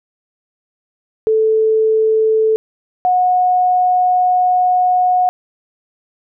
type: tone pair in turn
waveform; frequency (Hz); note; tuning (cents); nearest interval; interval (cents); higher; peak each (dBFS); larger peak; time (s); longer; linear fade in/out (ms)
sine; 439 / 728.9; A4 / F#5; -4 / -26; major sixth; 878; second; -10; neither; 1.27-2.56 / 3.05-5.29; second; 0
effects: none